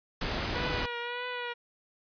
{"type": "noise", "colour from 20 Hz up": "pink", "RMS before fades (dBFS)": -32, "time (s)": [0.21, 0.86], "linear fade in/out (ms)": 5}
{"type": "tone with vibrato", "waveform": "10% pulse", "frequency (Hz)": 485.3, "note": "B4", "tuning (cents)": -30, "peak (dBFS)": -25, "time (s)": [0.54, 1.54], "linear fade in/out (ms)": 20, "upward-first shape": "triangle", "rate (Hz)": 1.7, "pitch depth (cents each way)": 44}
{"effects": ["resampled to 11025 Hz"]}